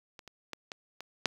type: clicks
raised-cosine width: 0.2 ms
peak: -29 / -30 / -20 / -22 / -24 / -8 dBFS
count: 6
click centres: 0.192 / 0.277 / 0.533 / 0.718 / 1.006 / 1.257 s
effects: high-pass 100 Hz 12 dB/octave + 8-bit